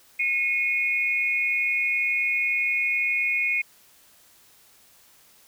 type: tone pair together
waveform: sine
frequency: 2163 / 2475 Hz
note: C#7 / D#7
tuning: -43 / -10 cents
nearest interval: major second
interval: 233 cents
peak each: -24 dBFS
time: 0.19-3.62 s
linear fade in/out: 10 ms
effects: white hiss -56 dBFS RMS until 5.47 s